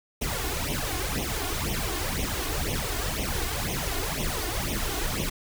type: noise with flanger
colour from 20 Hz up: pink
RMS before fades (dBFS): -29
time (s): 0.21-5.3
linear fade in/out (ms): 10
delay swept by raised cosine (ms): 0.32 to 2.82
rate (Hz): 2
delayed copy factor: +0.8
effects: none